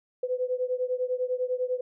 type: beating tone pair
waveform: sine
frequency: 500 / 510 Hz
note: B4 / C5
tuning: +21 / -44 cents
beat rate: 10 Hz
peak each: -28 / -30 dBFS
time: 0.23-1.81 s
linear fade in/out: 5 ms
effects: none